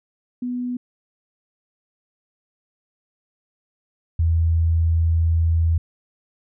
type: tone pair in turn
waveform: sine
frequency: 246.9 / 82.39 Hz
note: B3 / E2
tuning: 0 / 0 cents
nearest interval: octave + perfect fifth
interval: 1900 cents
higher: first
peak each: -23 / -15 dBFS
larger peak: second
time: 0.42-0.77 / 4.19-5.78 s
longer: second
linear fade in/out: 5 ms
effects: none